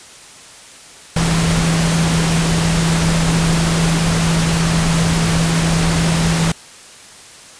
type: tone in noise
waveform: sine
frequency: 164.81 Hz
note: E3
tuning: in tune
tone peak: -14 dBFS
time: 1.16-6.52 s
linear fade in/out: 5 ms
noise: pink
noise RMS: -19 dBFS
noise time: 1.16-6.52 s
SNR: +2 dB
effects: white hiss -39 dBFS RMS until 7.59 s + resampled to 22050 Hz